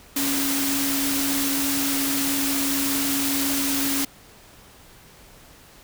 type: tone in noise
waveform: sine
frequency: 277.2 Hz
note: C#4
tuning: in tune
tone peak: -25 dBFS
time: 0.16-4.05 s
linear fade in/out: 5 ms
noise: white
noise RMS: -25 dBFS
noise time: 0.16-4.05 s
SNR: -3 dB
effects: pink hiss -49 dBFS RMS until 5.83 s